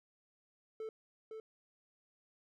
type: tone with echo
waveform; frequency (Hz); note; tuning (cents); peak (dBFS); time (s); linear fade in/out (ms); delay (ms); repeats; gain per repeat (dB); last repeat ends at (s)
triangle; 440; A4; 0; -38; 0.8-0.89; 2; 510; 1; -4; 1.4
effects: none